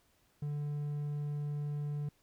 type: tone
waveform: triangle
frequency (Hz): 146.7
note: D3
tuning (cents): -2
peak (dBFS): -32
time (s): 0.42-2.09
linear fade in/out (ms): 5
effects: pink hiss -71 dBFS RMS until 2.22 s